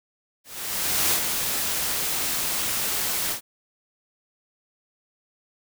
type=noise with ADSR envelope; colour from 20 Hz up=white; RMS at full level=-21 dBFS; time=0.44-3.41 s; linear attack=680 ms; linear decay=80 ms; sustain=-5 dB; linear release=100 ms; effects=none